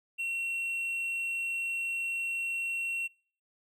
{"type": "tone", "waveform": "triangle", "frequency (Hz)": 2726, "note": "F7", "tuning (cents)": -43, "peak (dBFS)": -29, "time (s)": [0.18, 3.08], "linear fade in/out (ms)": 20, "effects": ["noise-tail reverb RT60 0.5 s tail -25 dB re dry"]}